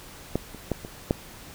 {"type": "clicks", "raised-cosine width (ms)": 2, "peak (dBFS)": [-10, -27, -11, -22, -7], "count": 5, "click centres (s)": [0.356, 0.547, 0.717, 0.849, 1.109], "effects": ["pink hiss -45 dBFS RMS until 1.54 s"]}